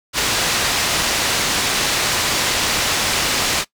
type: low-pass noise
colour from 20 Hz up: white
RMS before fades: -19 dBFS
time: 0.13-3.65 s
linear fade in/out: 50 ms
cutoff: 5700 Hz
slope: 12 dB/octave
effects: noise-tail reverb RT60 0.1 s tail -19 dB re dry